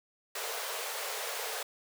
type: high-pass noise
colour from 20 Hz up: pink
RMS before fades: -37 dBFS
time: 0.35-1.63 s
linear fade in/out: 5 ms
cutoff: 410 Hz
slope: 96 dB/octave
effects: none